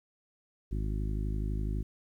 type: harmonic tone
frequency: 52 Hz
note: G#1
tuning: 3 cents sharp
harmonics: 1 / 2 / 3 / 4 / 5 / 6 / 7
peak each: -31 / -37 / -41 / -43 / -45 / -47 / -48 dBFS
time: 0.71-1.83 s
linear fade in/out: 10 ms
effects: 11-bit